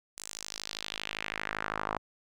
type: tone with band-pass filter sweep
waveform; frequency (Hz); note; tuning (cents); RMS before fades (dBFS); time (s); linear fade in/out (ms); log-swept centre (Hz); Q
sawtooth; 52.6; G#1; +23; -38; 0.17-1.98; 10; 8300 to 1000; 2
effects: none